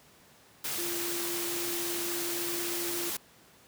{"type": "tone in noise", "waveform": "sine", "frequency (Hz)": 345, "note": "F4", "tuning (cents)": -21, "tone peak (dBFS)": -36, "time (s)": [0.78, 3.1], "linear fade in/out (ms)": 5, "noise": "white", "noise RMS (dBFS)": -34, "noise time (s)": [0.64, 3.17], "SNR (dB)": -5, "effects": ["pink hiss -58 dBFS RMS until 3.67 s", "high-pass 100 Hz 12 dB/octave"]}